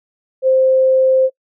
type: tone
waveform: sine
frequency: 523.3 Hz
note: C5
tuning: in tune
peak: -9 dBFS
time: 0.42-1.3 s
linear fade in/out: 50 ms
effects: noise-tail reverb RT60 0.1 s tail -23 dB re dry